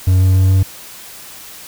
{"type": "tone with pitch steps", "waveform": "triangle", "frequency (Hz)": [92.5, 93.3, 94.12, 94.94], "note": ["F#2", "F#2", "F#2", "F#2"], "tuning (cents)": [0, 15, 30, 45], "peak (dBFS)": -6, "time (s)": [0.07, 0.63], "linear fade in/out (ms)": 5, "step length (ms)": 140, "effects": ["white hiss -35 dBFS RMS until 1.67 s"]}